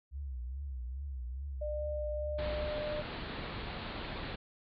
sine tone with vibrato, 65.41 Hz, C2, in tune, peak -37 dBFS, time 0.11-2.71 s, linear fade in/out 50 ms, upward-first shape triangle, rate 2.4 Hz, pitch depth 170 cents each way
sine tone, 600 Hz, D5, 37 cents sharp, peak -35 dBFS, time 1.61-3.02 s, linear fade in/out 10 ms
pink low-pass noise, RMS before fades -41 dBFS, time 2.38-4.36 s, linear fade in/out 10 ms, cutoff 4400 Hz, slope 96 dB/octave
effects none

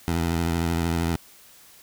15% pulse tone with vibrato, 83.9 Hz, E2, 31 cents sharp, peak -16 dBFS, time 0.08-1.16 s, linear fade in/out 0 ms, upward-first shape triangle, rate 13 Hz, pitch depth 61 cents each way, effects white hiss -51 dBFS RMS until 1.82 s

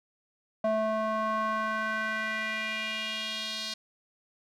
square tone with band-pass filter sweep, 218.3 Hz, A3, 13 cents flat, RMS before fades -31 dBFS, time 0.64-3.74 s, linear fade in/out 5 ms, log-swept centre 700 to 4300 Hz, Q 2.8, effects none

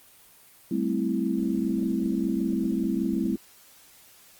sine chord, A minor seventh, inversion third, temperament equal with one note detuned, 194.87 / 220 / 261.6 / 329.6 Hz, G3 / A3 / C4 / E4, -10 / 0 / 0 / 0 cents, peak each -29 dBFS, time 0.71-3.36 s, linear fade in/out 5 ms, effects white hiss -54 dBFS RMS until 4.39 s + Opus 24 kbps

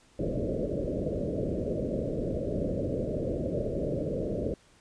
white low-pass noise, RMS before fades -31 dBFS, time 0.19-4.54 s, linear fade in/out 2 ms, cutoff 610 Hz, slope 96 dB/octave, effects pink hiss -61 dBFS RMS until 4.8 s + resampled to 22050 Hz

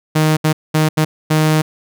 sawtooth tone bursts at uneven times, 155.56 Hz, D#3, in tune, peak -7 dBFS, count 5, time 0.15-0.37 / 0.44-0.53 / 0.74-0.89 / 0.97-1.05 / 1.3-1.62 s, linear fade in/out 10 ms, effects none

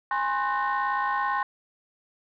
sine tone cluster, 823 / 1011 / 1069 / 1505 / 1838 Hz, G#5 / B5 / C6 / F#6 / A#6, -16 / +40 / +37 / +29 / -25 cents, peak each -28 / -34 / -26 / -32 / -32 dBFS, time 0.11-1.43 s, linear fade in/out 2 ms, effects tanh soft clip ceiling -17 dBFS

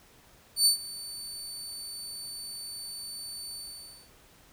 25% pulse tone with ADSR envelope, 4525 Hz, C#8, 35 cents sharp, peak -13 dBFS, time 0.56-4.11 s, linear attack 100 ms, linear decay 110 ms, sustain -20 dB, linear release 570 ms, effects pink hiss -58 dBFS RMS until 4.52 s

